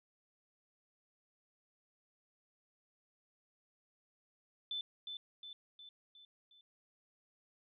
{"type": "tone with echo", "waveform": "sine", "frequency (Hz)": 3520, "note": "A7", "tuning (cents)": 0, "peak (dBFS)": -37, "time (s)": [4.71, 4.81], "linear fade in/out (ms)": 2, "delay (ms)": 360, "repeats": 5, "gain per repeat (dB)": -5, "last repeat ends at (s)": 6.61, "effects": []}